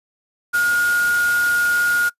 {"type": "tone in noise", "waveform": "sine", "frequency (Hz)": 1429, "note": "F6", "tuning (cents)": 39, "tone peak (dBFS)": -14, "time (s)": [0.53, 2.1], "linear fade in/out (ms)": 20, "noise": "white", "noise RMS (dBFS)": -29, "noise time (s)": [0.53, 2.1], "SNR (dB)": 12, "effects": ["noise-tail reverb RT60 0.1 s tail -23 dB re dry", "resampled to 32000 Hz"]}